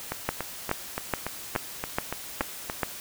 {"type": "two click trains", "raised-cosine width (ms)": 0.5, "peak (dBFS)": [-9, -14], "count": [7, 10], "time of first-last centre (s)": [[0.29, 2.832], [0.12, 2.699]], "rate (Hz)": [2.36, 3.49], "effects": ["white hiss -40 dBFS RMS until 3 s"]}